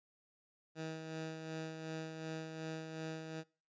15% pulse tone with tremolo, 159.6 Hz, D#3, 44 cents sharp, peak -34 dBFS, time 0.75-3.44 s, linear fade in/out 50 ms, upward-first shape sine, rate 2.7 Hz, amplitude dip 45%, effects noise-tail reverb RT60 0.4 s tail -24 dB re dry + resampled to 16000 Hz

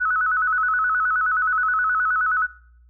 sine tone with vibrato, 1380 Hz, F6, 21 cents flat, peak -18 dBFS, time 0-2.47 s, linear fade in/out 20 ms, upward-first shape square, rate 9.5 Hz, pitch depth 120 cents each way, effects noise-tail reverb RT60 0.6 s tail -20 dB re dry + added 60 Hz sine -49 dBFS peak until 2.89 s

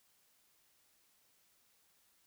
silence, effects white hiss -72 dBFS RMS until 2.26 s

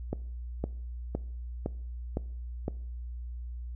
click train, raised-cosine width 2 ms, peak -17 dBFS, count 6, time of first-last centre 0.13-2.681 s, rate 1.96 Hz, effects noise-tail reverb RT60 0.6 s tail -21 dB re dry + added 60 Hz sine -36 dBFS peak until 3.75 s

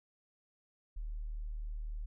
sine tone, 38.13 Hz, D#1, 34 cents flat, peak -37 dBFS, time 0.96-2.06 s, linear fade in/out 10 ms, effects none

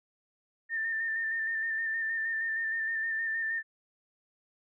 sine tone with vibrato, 1800 Hz, A6, 39 cents sharp, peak -29 dBFS, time 0.69-3.63 s, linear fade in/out 50 ms, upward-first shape square, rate 6.4 Hz, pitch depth 24 cents each way, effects none

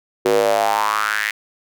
square tone with high-pass filter sweep, 53 Hz, G#1, 36 cents sharp, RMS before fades -18 dBFS, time 0.25-1.31 s, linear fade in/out 5 ms, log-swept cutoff 400 to 2000 Hz, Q 5.4, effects none

